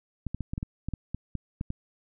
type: clicks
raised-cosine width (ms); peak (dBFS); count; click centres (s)
5; -19; 12; 0.267 / 0.346 / 0.407 / 0.535 / 0.579 / 0.629 / 0.886 / 0.937 / 1.146 / 1.353 / 1.611 / 1.704
effects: none